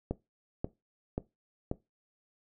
click train, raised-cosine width 2 ms, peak -18 dBFS, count 4, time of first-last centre 0.11-1.714 s, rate 1.87 Hz, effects noise-tail reverb RT60 0.2 s tail -18 dB re dry

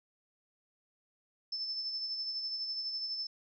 sine tone with tremolo, 5274 Hz, E8, in tune, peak -33 dBFS, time 1.52-3.27 s, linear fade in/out 5 ms, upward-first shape sine, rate 12 Hz, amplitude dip 40%, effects none

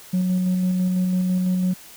sine tone with tremolo, 183.3 Hz, F#3, 16 cents flat, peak -15 dBFS, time 0.13-1.74 s, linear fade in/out 10 ms, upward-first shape square, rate 6 Hz, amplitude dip 25%, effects tanh soft clip ceiling -16 dBFS + white hiss -44 dBFS RMS until 1.96 s

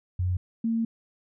sine tone pair in turn, 90.7 / 227.6 Hz, F#2 / A#3, -34 / -41 cents, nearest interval octave + major third, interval 1593 cents, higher second, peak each -23 dBFS, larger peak neither, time 0.19-0.37 / 0.64-0.85 s, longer second, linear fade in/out 5 ms, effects none

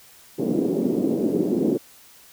pink band-pass noise, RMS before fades -22 dBFS, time 0.38-1.78 s, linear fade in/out 20 ms, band 230 to 390 Hz, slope 24 dB/octave, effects white hiss -50 dBFS RMS until 2.32 s

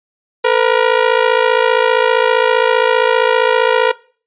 sawtooth ring-modulated tone, 476.6 Hz, A#4, 38 cents sharp, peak -3 dBFS, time 0.44-3.92 s, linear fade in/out 10 ms, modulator 27.6 Hz, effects noise-tail reverb RT60 0.4 s tail -20 dB re dry + resampled to 8000 Hz

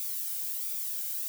violet noise with flanger, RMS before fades -34 dBFS, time 0-1.28 s, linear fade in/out 0 ms, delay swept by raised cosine 0.83 to 1.34 ms, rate 1.4 Hz, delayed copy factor +0.5, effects none

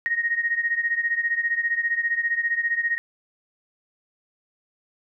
sine beating tone pair, 1864.7 / 1879.7 Hz, A#6 / A#6, 0 / +14 cents, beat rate 15 Hz, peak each -23 / -26 dBFS, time 0.06-2.98 s, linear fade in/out 0 ms, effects none

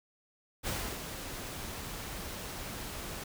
pink noise with ADSR envelope, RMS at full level -34 dBFS, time 0.63-3.24 s, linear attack 41 ms, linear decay 310 ms, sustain -7 dB, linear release 6 ms, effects none

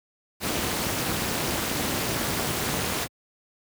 pink noise with amplitude modulation, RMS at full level -23 dBFS, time 0.4-3.08 s, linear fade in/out 50 ms, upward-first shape sine, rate 277 Hz, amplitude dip 85%, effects high-pass 80 Hz 12 dB/octave

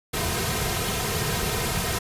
pink noise with comb filter, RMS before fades -26 dBFS, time 0.13-1.99 s, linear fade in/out 10 ms, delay 3.5 ms, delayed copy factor -0.7, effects resampled to 32000 Hz

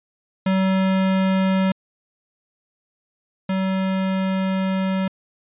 square tone pair in turn, 190 / 190 Hz, F#3 / F#3, +46 / +46 cents, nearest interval unison, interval 0 cents, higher neither, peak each -17 / -20 dBFS, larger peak first, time 0.46-1.72 / 3.49-5.08 s, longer second, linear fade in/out 5 ms, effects resampled to 8000 Hz

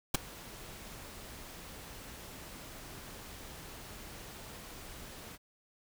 pink noise with ADSR envelope, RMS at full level -24 dBFS, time 0.14-5.38 s, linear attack 9 ms, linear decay 10 ms, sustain -24 dB, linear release 38 ms, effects none

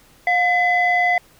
sine tone pair together, 712.8 / 2018 Hz, F5 / B6, +35 / +37 cents, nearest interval octave + tritone, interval 1802 cents, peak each -16 dBFS, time 0.27-1.18 s, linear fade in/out 2 ms, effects tanh soft clip ceiling -9 dBFS + pink hiss -52 dBFS RMS until 1.39 s

